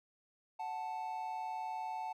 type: tone pair together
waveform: triangle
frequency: 740 / 880 Hz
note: F#5 / A5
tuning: 0 / 0 cents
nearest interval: minor third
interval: 300 cents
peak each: -40 / -38 dBFS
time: 0.59-2.13 s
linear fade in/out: 10 ms
effects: none